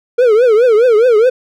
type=tone with vibrato; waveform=triangle; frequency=462.9 Hz; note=A#4; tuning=12 cents flat; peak=-4 dBFS; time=0.18-1.3 s; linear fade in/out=10 ms; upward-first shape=triangle; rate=4.8 Hz; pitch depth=210 cents each way; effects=none